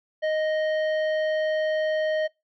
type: tone with hard clipping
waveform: triangle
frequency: 622.3 Hz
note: D#5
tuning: in tune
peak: -24 dBFS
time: 0.22-2.28 s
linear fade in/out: 20 ms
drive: 15 dB
effects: noise-tail reverb RT60 0.2 s tail -23 dB re dry + low-pass 4000 Hz 12 dB/octave